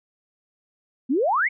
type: exponential sweep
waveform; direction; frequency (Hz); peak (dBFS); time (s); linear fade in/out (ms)
sine; up; 234.1 to 2300; -18; 1.09-1.49; 20
effects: none